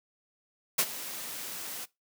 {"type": "noise with ADSR envelope", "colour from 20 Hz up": "white", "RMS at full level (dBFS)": -23, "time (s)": [0.78, 1.86], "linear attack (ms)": 11, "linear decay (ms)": 57, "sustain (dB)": -16, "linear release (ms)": 23, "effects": ["noise-tail reverb RT60 0.2 s tail -21 dB re dry", "high-pass 150 Hz 12 dB/octave"]}